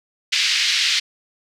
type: band-pass noise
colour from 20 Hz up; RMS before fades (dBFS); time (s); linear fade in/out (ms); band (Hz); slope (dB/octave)
white; -19; 0.32-1; 10; 2000 to 4900; 24
effects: none